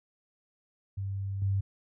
sine tone with level steps, 98 Hz, G2, in tune, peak -31 / -25 dBFS, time 0.97-1.61 s, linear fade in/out 10 ms, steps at 1.42 s, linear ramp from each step 2 ms, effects none

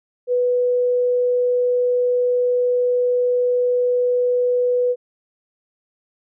sine tone, 493.4 Hz, B4, 2 cents flat, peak -15 dBFS, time 0.27-4.96 s, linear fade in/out 50 ms, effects none

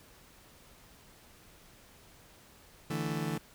30% pulse chord, D suspended second, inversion none, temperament just, 146.83 / 165.19 / 220.2 Hz, D3 / E3 / A3, 0 / +4 / +2 cents, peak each -34 / -33 / -36 dBFS, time 2.9-3.38 s, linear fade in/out 5 ms, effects pink hiss -58 dBFS RMS until 3.54 s

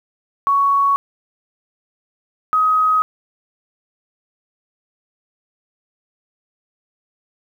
sine tone pair in turn, 1116 / 1262.1 Hz, C#6 / D#6, +11 / +24 cents, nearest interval major second, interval 213 cents, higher second, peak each -12 dBFS, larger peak neither, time 0.47-0.96 / 2.53-3.02 s, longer neither, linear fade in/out 0 ms, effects 8-bit

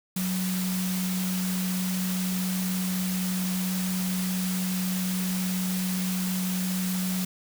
sine tone in noise, 184.8 Hz, F#3, 2 cents flat, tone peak -26 dBFS, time 0.16-7.25 s, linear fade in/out 5 ms, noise white, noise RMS -34 dBFS, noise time 0.16-7.25 s, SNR +5 dB, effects none

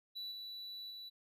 triangle tone with level steps, 3951 Hz, B7, in tune, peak -40 / -43 / -45 dBFS, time 0.15-1.1 s, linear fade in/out 20 ms, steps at 0.31 / 0.9 s, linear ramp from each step 10 ms, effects none

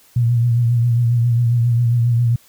sine tone with vibrato, 118.8 Hz, A#2, 33 cents sharp, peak -12 dBFS, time 0.16-2.36 s, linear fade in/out 5 ms, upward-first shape triangle, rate 7.4 Hz, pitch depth 54 cents each way, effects white hiss -51 dBFS RMS until 2.48 s

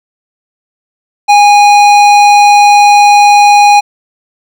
triangle tone with hard clipping, 822 Hz, G#5, 18 cents flat, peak -3 dBFS, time 1.28-3.81 s, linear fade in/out 20 ms, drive 18 dB, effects none

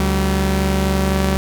sawtooth tone pair together, 71.9 / 191.6 Hz, D2 / G3, -36 / -39 cents, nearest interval octave + perfect fourth, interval 1697 cents, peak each -14 dBFS, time 0-1.37 s, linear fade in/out 0 ms, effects none

